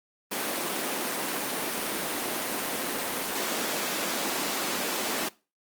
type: high-pass noise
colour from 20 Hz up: pink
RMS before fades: -30 dBFS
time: 0.31-5.29 s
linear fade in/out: 10 ms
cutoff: 230 Hz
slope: 24 dB/octave
effects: noise-tail reverb RT60 0.3 s tail -21 dB re dry + Opus 32 kbps